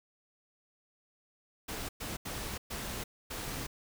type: noise bursts at uneven times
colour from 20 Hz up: pink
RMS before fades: -39 dBFS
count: 5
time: 1.68-1.89 / 2-2.17 / 2.25-2.58 / 2.7-3.04 / 3.3-3.67 s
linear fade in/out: 10 ms
effects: none